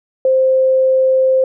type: tone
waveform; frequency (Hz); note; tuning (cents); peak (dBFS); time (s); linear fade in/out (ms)
sine; 523.3; C5; 0; -9; 0.25-1.44; 2
effects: none